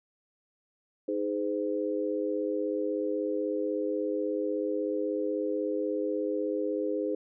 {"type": "chord", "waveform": "sine", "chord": "Ab major", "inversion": "second", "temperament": "equal with one note detuned", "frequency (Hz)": [311.1, 415.3, 511.6], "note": ["Eb4", "Ab4", "C5"], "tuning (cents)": [0, 0, -39], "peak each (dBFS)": -32, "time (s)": [1.08, 7.15], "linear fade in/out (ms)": 5, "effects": []}